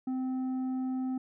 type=tone with tanh clipping; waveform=sine; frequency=258.6 Hz; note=C4; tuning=20 cents flat; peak=-31 dBFS; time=0.07-1.18 s; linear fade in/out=5 ms; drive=6 dB; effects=none